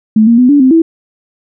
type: tone with pitch steps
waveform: sine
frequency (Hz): 217.4 / 233.2 / 250.1 / 287.9 / 260 / 327.7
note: A3 / A#3 / B3 / D4 / C4 / E4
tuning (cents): -21 / +1 / +22 / -34 / -11 / -10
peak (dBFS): -3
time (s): 0.16-0.82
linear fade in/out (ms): 5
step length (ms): 110
effects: none

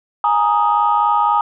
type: chord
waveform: sine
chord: Ab suspended second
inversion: none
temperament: just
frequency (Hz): 830.6 / 934.4 / 1245.9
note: Ab5 / Bb5 / Eb6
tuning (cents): 0 / +4 / +2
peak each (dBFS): -16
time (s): 0.24-1.41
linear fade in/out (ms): 2
effects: tanh soft clip ceiling -4 dBFS

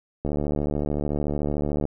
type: click train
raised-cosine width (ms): 2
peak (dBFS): -13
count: 119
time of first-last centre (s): 0.25-1.853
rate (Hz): 73.6
effects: none

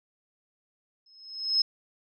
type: tone with exponential growth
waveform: sine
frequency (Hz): 5170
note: E8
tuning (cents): -34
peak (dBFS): -18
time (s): 1.06-1.62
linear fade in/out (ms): 5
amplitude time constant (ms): 120
effects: none

